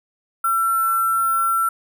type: tone with sample-and-hold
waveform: sine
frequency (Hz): 1349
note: E6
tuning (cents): +40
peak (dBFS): -16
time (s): 0.44-1.69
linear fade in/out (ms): 5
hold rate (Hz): 11025
effects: none